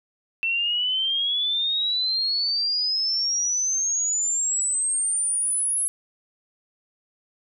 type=exponential sweep; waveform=sine; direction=up; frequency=2676 to 10850 Hz; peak=-21 dBFS; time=0.43-5.88 s; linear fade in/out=0 ms; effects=none